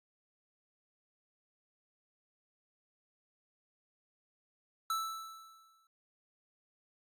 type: tone with exponential decay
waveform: square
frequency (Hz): 1318.5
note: E6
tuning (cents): 0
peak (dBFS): -31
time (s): 4.9-5.87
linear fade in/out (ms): 2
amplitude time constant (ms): 210
effects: AAC 64 kbps